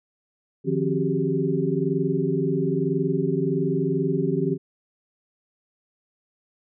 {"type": "tone cluster", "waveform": "sine", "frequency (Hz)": [151.2, 173.1, 266.9, 377.9, 399], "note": ["D#3", "F3", "C4", "F#4", "G4"], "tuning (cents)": [-49, -15, 35, 37, 31], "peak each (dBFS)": -27, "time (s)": [0.64, 4.58], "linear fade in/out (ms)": 50, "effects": []}